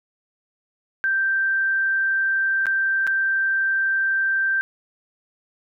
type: tone with dropouts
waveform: sine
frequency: 1568 Hz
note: G6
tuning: in tune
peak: -18 dBFS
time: 1.04-4.61 s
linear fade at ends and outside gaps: 0 ms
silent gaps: 2.657-2.667 / 3.068-3.074 s
effects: none